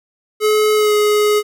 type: tone with pitch glide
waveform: square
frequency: 427.1 to 419.5 Hz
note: G#4 to G#4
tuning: +48 to +17 cents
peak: -12 dBFS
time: 0.4-1.43 s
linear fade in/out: 50 ms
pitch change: -31 cents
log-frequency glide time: 0.75-0.94 s
effects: none